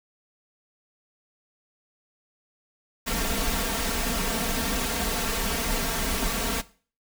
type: noise with comb filter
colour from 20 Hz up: pink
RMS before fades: -27 dBFS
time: 3.06-6.62 s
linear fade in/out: 20 ms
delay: 4.4 ms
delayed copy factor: +1
effects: noise-tail reverb RT60 0.4 s tail -18 dB re dry